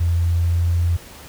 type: tone with pitch glide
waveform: sine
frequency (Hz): 85.2 to 85.84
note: F2 to F2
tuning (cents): -42 to -29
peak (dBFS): -15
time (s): 0-0.97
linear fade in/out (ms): 10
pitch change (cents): +13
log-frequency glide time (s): 0.4-0.58
effects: pink hiss -41 dBFS RMS until 1.28 s